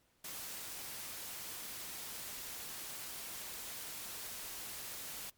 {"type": "noise", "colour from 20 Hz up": "white", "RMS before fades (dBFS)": -45, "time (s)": [0.24, 5.3], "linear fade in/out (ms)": 5, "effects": ["pink hiss -73 dBFS RMS until 5.37 s", "MP3 96 kbps"]}